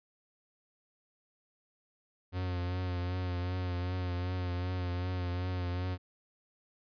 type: tone with vibrato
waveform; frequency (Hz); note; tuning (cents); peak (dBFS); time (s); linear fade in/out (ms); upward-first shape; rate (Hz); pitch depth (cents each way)
45% pulse; 90.1; F#2; -45; -32; 2.32-5.98; 50; triangle; 2.6; 39
effects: resampled to 11025 Hz